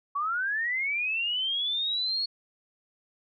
sine linear sweep, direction up, 1105 to 4371 Hz, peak -26 dBFS, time 0.15-2.26 s, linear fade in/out 10 ms, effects none

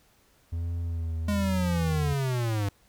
triangle tone with vibrato, 83.2 Hz, E2, 17 cents sharp, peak -26 dBFS, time 0.52-2.14 s, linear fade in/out 10 ms, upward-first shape sine, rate 1.1 Hz, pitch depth 41 cents each way
square linear sweep, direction down, 207.7 to 98 Hz, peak -26 dBFS, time 1.28-2.69 s, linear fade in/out 5 ms
effects pink hiss -63 dBFS RMS until 2.88 s

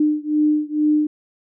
sine beating tone pair, 301 / 303.2 Hz, D4 / D#4, +43 / -45 cents, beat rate 2.2 Hz, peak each -18 / -19 dBFS, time 0-1.07 s, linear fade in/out 5 ms, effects none

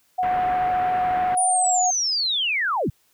sine tone with vibrato, 732 Hz, F#5, 19 cents flat, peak -19 dBFS, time 0.18-1.91 s, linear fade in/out 10 ms, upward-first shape sine, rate 14 Hz, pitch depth 10 cents each way
white low-pass noise, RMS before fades -33 dBFS, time 0.23-1.35 s, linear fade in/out 0 ms, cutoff 1900 Hz, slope 24 dB/octave
sine linear sweep, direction down, 9760 to 69.4 Hz, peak -20 dBFS, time 1.37-2.9 s, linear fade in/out 5 ms
effects white hiss -63 dBFS RMS until 3.13 s

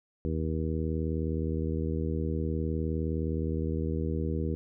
harmonic tone, 79.5 Hz, D#2, 38 cents sharp, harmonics 1 / 2 / 3 / 4 / 5 / 6, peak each -31 / -34 / -36 / -37 / -38 / -39 dBFS, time 0.25-4.55 s, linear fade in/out 0 ms, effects none

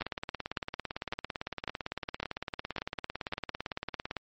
two click trains, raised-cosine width 0.3 ms, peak -18 / -16 dBFS, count 75 / 7, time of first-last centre 0.01-4.167 / 0.02-3.335 s, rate 17.8 / 1.81 Hz, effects MP3 32 kbps

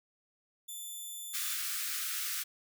5% pulse tone, 3520 Hz, A7, in tune, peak -33 dBFS, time 0.68-1.55 s, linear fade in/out 10 ms
white high-pass noise, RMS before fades -36 dBFS, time 1.33-2.44 s, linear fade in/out 20 ms, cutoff 1200 Hz, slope 96 dB/octave
effects none

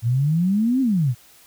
sine exponential two-way sweep, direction up then down, 111.7 to 272.3 to 111.7 Hz, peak -16 dBFS, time 0.02-1.15 s, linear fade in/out 50 ms, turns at 0.81 s, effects white hiss -51 dBFS RMS until 1.46 s

